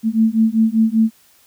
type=beating tone pair; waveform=sine; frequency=220 / 225.1 Hz; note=A3 / A3; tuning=0 / +40 cents; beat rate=5.1 Hz; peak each=-15 dBFS; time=0.03-1.11 s; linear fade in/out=50 ms; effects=white hiss -53 dBFS RMS until 1.46 s